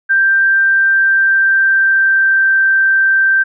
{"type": "tone with pitch glide", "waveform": "sine", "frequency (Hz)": [1576, 1565.1], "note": ["G6", "G6"], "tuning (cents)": [9, -3], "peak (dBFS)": -8, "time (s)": [0.09, 3.44], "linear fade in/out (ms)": 20, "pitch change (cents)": -12, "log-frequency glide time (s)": [0.57, 2.53], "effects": []}